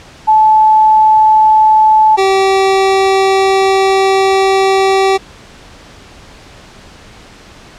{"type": "tone pair in turn", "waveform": ["sine", "25% pulse"], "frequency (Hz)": [867, 386], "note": ["A5", "G4"], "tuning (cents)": [-26, -27], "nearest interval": "octave + major second", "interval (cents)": 1401, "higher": "first", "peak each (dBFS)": -4, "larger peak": "neither", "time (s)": [[0.27, 2.17], [2.17, 5.18]], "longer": "second", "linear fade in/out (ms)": 20, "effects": ["pink hiss -37 dBFS RMS until 7.78 s", "low-pass 6000 Hz 12 dB/octave"]}